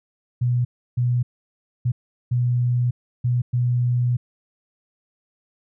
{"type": "tone bursts at uneven times", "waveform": "sine", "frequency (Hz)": 122.6, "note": "B2", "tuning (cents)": -12, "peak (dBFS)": -17, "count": 6, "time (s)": [[0.41, 0.65], [0.97, 1.23], [1.85, 1.92], [2.31, 2.91], [3.24, 3.42], [3.53, 4.17]], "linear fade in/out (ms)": 10, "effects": []}